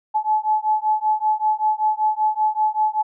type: beating tone pair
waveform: sine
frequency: 857 / 862.2 Hz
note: A5 / A5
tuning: -46 / -35 cents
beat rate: 5.2 Hz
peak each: -20 dBFS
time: 0.14-3.03 s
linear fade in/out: 20 ms
effects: none